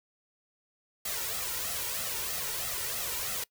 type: noise with flanger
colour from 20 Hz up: white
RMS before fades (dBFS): -34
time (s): 1.05-3.44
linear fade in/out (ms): 5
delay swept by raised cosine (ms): 1.5 to 2.18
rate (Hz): 3.1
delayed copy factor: +0.65
effects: noise-tail reverb RT60 0.1 s tail -22 dB re dry